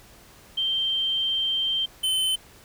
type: tone pair in turn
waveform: sine / square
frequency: 3141 / 3064 Hz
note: G7 / G7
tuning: +3 / -40 cents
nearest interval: unison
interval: 43 cents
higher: first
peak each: -22 dBFS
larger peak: neither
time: 0.57-1.86 / 2.03-2.36 s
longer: first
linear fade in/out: 10 ms
effects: pink hiss -51 dBFS RMS until 2.64 s